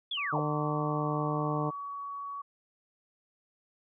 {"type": "linear sweep", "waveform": "sine", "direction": "down", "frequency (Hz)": [3520, 420], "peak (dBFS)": -31, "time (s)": [0.11, 0.4], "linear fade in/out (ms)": 5}
{"type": "tone with pitch glide", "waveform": "sine", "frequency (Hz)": [1149, 1126.7], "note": ["D6", "C#6"], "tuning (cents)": [-38, 28], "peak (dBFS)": -36, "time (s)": [0.17, 2.42], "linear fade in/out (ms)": 10, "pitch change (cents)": -34, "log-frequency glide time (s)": [0.33, 2.04]}
{"type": "harmonic tone", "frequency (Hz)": 150.3, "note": "D3", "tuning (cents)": 40, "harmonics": [1, 2, 3, 4, 5, 6, 7], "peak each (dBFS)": [-32, -35, -37, -38, -39, -40, -40], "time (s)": [0.32, 1.71], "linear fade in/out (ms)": 20}
{"effects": []}